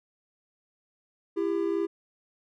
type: tone pair together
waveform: triangle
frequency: 335.4 / 398.9 Hz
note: E4 / G4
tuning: +30 / +30 cents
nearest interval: minor third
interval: 300 cents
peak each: -26 dBFS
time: 1.36-1.87 s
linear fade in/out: 20 ms
effects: none